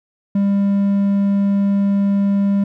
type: tone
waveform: triangle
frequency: 199.4 Hz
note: G3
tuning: 30 cents sharp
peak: -11 dBFS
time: 0.35-2.64 s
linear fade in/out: 5 ms
effects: none